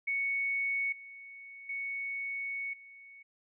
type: tone with level steps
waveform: sine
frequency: 2220 Hz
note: C#7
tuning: 2 cents sharp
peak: -29 / -46 / -34 / -50 dBFS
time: 0.07-3.23 s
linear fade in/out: 10 ms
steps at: 0.92 / 1.69 / 2.73 s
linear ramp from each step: 5 ms
effects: none